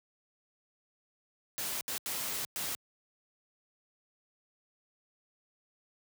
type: noise bursts at uneven times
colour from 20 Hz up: white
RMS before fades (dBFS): -36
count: 4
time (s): 1.58-1.81 / 1.88-1.98 / 2.06-2.45 / 2.56-2.75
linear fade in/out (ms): 0
effects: high-pass 80 Hz 12 dB/octave